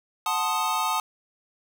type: chord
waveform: square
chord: F# diminished seventh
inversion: none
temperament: equal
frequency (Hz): 740 / 880 / 1046.5 / 1244.5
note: F#5 / A5 / C6 / Eb6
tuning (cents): 0 / 0 / 0 / 0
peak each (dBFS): -33 / -28 / -33 / -28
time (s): 0.26-1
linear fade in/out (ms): 2
effects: none